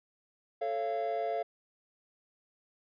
triangle chord, A augmented, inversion none, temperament just, 440 / 550 / 687.5 Hz, A4 / C#5 / E#5, 0 / -14 / -27 cents, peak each -34 / -35 / -30 dBFS, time 0.61-1.43 s, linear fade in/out 10 ms, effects tanh soft clip ceiling -21 dBFS + resampled to 11025 Hz

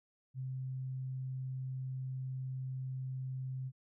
sine tone, 130.5 Hz, C3, 4 cents flat, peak -37 dBFS, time 0.34-3.72 s, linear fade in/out 50 ms, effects none

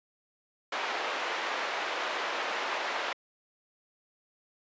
pink band-pass noise, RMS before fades -33 dBFS, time 0.72-3.13 s, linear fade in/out 5 ms, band 600 to 2800 Hz, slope 12 dB/octave, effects high-pass 300 Hz 12 dB/octave + resampled to 16000 Hz

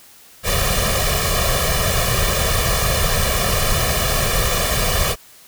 pink noise with comb filter, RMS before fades -18 dBFS, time 0.43-5.16 s, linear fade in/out 50 ms, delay 1.7 ms, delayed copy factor +1, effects white hiss -46 dBFS RMS until 5.47 s

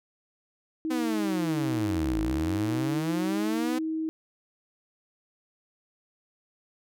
sine tone, 318.1 Hz, D#4, 38 cents sharp, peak -27 dBFS, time 0.85-4.09 s, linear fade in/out 0 ms
sawtooth linear two-way sweep, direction down then up, 256.6 to 49.53 to 256.6 Hz, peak -25 dBFS, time 0.9-3.79 s, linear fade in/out 10 ms, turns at 2.19 s
effects none

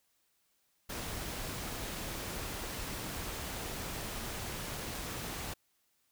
pink noise, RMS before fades -40 dBFS, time 0.89-5.54 s, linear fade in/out 10 ms, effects white hiss -75 dBFS RMS until 6.11 s

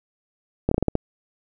slowing click train, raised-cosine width 2 ms, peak -6 dBFS, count 7, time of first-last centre 0.69-0.954 s, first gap 24 ms, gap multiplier 1.24, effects none

